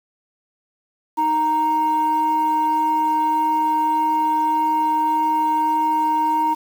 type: tone pair together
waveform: sine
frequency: 311.1 / 931.6 Hz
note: D#4 / A#5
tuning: 0 / -1 cents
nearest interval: octave + perfect fifth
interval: 1899 cents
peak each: -24 / -15 dBFS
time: 1.17-6.55 s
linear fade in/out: 20 ms
effects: tanh soft clip ceiling -12 dBFS + 7-bit